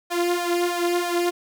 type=tone with flanger; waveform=sawtooth; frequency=349.2 Hz; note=F4; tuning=in tune; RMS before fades=-23 dBFS; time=0.1-1.31 s; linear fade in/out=20 ms; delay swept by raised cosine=1.6 to 3.3 ms; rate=3.1 Hz; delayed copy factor=+0.75; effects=none